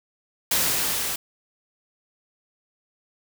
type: noise with level ramp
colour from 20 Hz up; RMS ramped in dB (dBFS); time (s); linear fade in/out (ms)
white; -21 to -28; 0.51-1.16; 5
effects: none